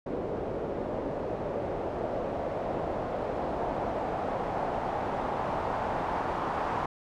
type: noise with low-pass filter sweep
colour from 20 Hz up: white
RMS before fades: -32 dBFS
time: 0.06-6.86 s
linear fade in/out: 5 ms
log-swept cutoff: 500 to 930 Hz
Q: 2.1
effects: none